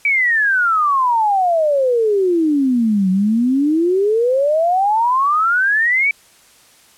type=exponential two-way sweep; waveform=sine; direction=down then up; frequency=2319 to 183.4 to 2319 Hz; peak=-12 dBFS; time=0.05-6.11 s; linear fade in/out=2 ms; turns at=3.1 s; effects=white hiss -49 dBFS RMS until 6.97 s + low-pass 11000 Hz 12 dB/octave